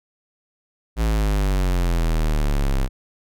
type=exponential sweep; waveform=square; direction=down; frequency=56.3 to 32.38 Hz; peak=-18 dBFS; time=0.96-2.89 s; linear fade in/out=50 ms; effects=none